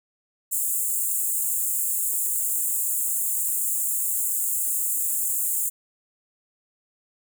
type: high-pass noise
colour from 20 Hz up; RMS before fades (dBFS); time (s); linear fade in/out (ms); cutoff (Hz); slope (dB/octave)
pink; -25; 0.51-5.7; 20; 7100; 96
effects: none